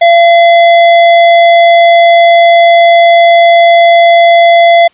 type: tone with hard clipping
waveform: sine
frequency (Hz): 682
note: F5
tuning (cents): -41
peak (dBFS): -3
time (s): 0.01-4.88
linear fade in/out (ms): 10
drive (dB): 17
effects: white hiss -47 dBFS RMS until 4.93 s + resampled to 8000 Hz